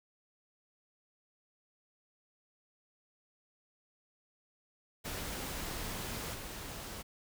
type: noise with level steps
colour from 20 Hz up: pink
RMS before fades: -40 / -44 dBFS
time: 5.04-7.03 s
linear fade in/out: 20 ms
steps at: 6.33 s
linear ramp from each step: 20 ms
effects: none